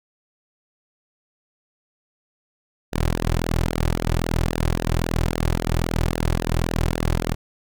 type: tone with flanger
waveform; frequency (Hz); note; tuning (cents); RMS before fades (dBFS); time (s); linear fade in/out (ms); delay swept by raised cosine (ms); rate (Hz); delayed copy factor
sawtooth; 41.26; E1; +2; -22; 2.92-7.35; 20; 0.83 to 4.43; 3.7; -0.8
effects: none